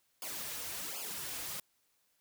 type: noise with flanger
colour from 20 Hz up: white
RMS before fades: -41 dBFS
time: 0.22-1.6 s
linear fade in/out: 2 ms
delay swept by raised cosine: 0.51 to 5.21 ms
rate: 1.3 Hz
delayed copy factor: -0.8
effects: white hiss -75 dBFS RMS until 2.2 s